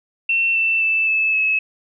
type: tone with pitch steps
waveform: sine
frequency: 2700 / 2671 / 2641 / 2613 / 2584 Hz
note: E7 / E7 / E7 / E7 / E7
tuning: +41 / +22 / +3 / -16 / -35 cents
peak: -15 dBFS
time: 0.29-1.59 s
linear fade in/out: 5 ms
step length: 260 ms
effects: none